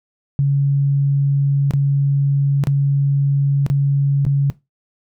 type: tone with dropouts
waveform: sine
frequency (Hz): 140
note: C#3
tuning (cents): +18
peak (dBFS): -12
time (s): 0.39-4.5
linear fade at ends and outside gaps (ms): 0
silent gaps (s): 1.709-1.736 / 2.638-2.671 / 3.664-3.7 / 4.251-4.265
effects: noise-tail reverb RT60 0.2 s tail -18 dB re dry

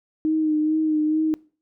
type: tone with vibrato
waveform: sine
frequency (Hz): 310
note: D#4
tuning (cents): -6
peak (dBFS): -18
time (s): 0.25-1.34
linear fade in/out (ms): 0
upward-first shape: sine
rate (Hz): 2.3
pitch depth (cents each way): 29
effects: noise-tail reverb RT60 0.4 s tail -23 dB re dry

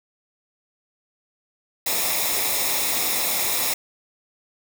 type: noise with comb filter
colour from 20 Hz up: white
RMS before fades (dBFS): -23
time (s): 1.86-3.74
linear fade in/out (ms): 5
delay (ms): 0.66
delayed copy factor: -0.6
effects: none

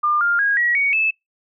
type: tone with pitch steps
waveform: sine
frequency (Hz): 1200 / 1402.5 / 1639.2 / 1915.9 / 2239 / 2617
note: D6 / F6 / G#6 / A#6 / C#7 / E7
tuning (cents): +37 / +7 / -23 / +47 / +17 / -13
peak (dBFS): -15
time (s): 0.03-1.11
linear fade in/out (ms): 10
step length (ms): 180
effects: noise-tail reverb RT60 0.2 s tail -25 dB re dry

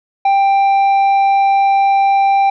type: tone with tanh clipping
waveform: sine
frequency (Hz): 788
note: G5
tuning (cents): +9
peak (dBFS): -10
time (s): 0.25-2.5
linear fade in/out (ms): 5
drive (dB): 6
effects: none

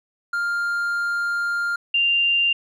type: tone pair in turn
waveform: triangle / sine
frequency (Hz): 1400 / 2787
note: F6 / F7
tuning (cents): +4 / -4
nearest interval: octave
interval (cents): 1192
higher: second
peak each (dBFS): -19 / -16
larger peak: second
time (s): 0.33-1.76 / 1.94-2.53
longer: first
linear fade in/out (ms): 5
effects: none

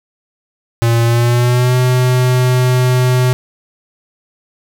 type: tone with pitch glide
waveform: square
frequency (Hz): 116.54 to 126.36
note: A#2 to B2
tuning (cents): 0 to +40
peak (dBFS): -10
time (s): 0.82-3.33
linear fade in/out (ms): 0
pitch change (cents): +140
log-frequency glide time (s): 1.04-1.76
effects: none

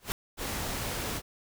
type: noise with exponential growth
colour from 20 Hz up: pink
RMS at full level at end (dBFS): -27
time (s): 0-0.12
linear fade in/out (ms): 0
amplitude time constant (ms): 25
type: noise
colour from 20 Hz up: pink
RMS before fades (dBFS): -34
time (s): 0.37-1.22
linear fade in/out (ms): 50
effects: none

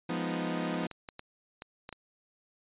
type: chord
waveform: sawtooth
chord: F half-diminished seventh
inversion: none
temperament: equal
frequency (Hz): 174.61 / 207.7 / 246.9 / 311.1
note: F3 / Ab3 / Cb4 / Eb4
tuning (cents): 0 / 0 / 0 / 0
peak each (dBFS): -31 / -37 / -32 / -33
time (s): 0.09-0.87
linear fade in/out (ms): 5
type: clicks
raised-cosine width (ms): 0.3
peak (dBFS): -26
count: 8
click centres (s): 0.742 / 0.835 / 0.913 / 1.088 / 1.194 / 1.621 / 1.891 / 1.927
effects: resampled to 8000 Hz

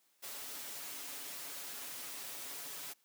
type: noise with comb filter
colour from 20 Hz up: white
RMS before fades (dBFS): -45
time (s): 0.22-2.94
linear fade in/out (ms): 20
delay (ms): 7.1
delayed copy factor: +0.65
effects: white hiss -73 dBFS RMS until 3.04 s + high-pass 200 Hz 12 dB/octave

